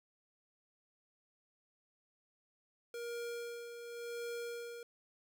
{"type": "tone with tremolo", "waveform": "square", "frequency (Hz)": 472.1, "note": "A#4", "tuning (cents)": 22, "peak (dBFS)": -40, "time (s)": [2.94, 4.83], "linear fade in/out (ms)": 2, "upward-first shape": "sine", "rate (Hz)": 0.91, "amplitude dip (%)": 55, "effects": []}